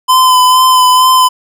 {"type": "tone with vibrato", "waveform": "square", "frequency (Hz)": 1018, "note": "C6", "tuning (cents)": -48, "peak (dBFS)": -5, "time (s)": [0.08, 1.29], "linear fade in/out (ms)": 20, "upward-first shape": "sine", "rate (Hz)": 2.2, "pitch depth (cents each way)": 20, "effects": []}